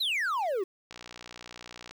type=exponential sweep; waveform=triangle; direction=down; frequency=4208 to 354.1 Hz; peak=-25 dBFS; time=0-0.64 s; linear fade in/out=10 ms
type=click train; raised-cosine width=0.2 ms; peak=-26 dBFS; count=61; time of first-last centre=0.91-1.91 s; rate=60 Hz
effects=9-bit